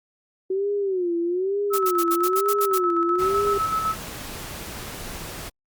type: tone with vibrato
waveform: sine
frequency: 372.1 Hz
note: F#4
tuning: 10 cents sharp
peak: -21 dBFS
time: 0.5-3.58 s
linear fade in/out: 5 ms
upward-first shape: sine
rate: 1.1 Hz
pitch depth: 160 cents each way
type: tone with tremolo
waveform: sine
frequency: 1300 Hz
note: E6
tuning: 24 cents flat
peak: -20 dBFS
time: 1.7-3.96 s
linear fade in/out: 50 ms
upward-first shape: square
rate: 7.9 Hz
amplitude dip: 40%
type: noise bursts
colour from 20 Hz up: blue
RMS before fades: -28 dBFS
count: 9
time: 1.73-2.787 s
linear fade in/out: 10 ms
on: 57 ms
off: 68 ms
type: noise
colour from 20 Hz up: pink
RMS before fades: -35 dBFS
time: 3.18-5.5 s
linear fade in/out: 20 ms
effects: Opus 48 kbps